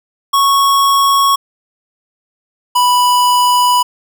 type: tone pair in turn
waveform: square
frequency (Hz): 1106 / 986.6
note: C#6 / B5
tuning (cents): -4 / -2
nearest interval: major second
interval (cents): 198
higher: first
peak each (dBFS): -9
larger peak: neither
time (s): 0.33-1.36 / 2.75-3.83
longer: second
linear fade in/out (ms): 10
effects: none